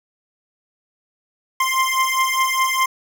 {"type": "beating tone pair", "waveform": "25% pulse", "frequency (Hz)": [1046.5, 1051.4], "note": ["C6", "C6"], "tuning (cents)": [0, 8], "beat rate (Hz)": 4.9, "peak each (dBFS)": -16, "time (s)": [1.6, 2.86], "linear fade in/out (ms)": 5, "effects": []}